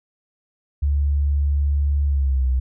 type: tone with pitch glide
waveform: sine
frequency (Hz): 71.6 to 64.16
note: D2 to C2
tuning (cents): -43 to -33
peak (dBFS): -16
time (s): 0.82-2.6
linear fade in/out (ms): 10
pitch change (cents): -190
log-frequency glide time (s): 2.06-2.47
effects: none